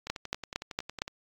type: two click trains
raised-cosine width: 0.2 ms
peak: -21 / -12 dBFS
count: 12 / 5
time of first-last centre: 0.07-1.079 / 0.1-1.02 s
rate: 10.9 / 4.35 Hz
effects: AAC 64 kbps